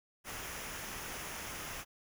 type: noise with comb filter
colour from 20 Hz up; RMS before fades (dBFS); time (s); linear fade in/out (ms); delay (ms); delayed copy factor
pink; -43; 0.24-1.85; 50; 0.24; -0.5
effects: none